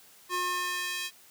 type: tone with high-pass filter sweep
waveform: square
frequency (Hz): 359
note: F4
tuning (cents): +48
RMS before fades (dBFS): -32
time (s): 0.29-1.11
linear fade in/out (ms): 50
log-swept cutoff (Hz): 750 to 2800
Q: 1.3
effects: white hiss -56 dBFS RMS until 1.3 s + high-pass 80 Hz 12 dB/octave